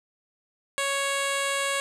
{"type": "tone with low-pass filter", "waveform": "10% pulse", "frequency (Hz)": 554.4, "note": "C#5", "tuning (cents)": 0, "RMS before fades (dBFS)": -27, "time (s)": [0.78, 1.8], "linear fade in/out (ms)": 0, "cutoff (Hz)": 9300, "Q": 1.5, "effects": []}